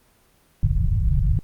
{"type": "low-pass noise", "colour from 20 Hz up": "pink", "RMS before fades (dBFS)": -19, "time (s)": [0.63, 1.39], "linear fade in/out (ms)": 2, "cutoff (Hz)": 160, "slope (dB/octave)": 96, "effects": ["pink hiss -59 dBFS RMS until 1.43 s", "Opus 24 kbps"]}